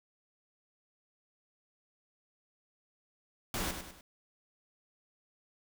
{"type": "noise with echo", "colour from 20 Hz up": "pink", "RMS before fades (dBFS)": -35, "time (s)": [3.54, 3.71], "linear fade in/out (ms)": 2, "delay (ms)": 100, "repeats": 3, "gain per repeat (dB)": -7, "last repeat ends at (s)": 4.01, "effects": []}